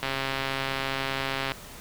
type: click train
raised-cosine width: 0.3 ms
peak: -12 dBFS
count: 202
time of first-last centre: 0.03-1.519 s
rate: 135 Hz
effects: pink hiss -44 dBFS RMS until 1.8 s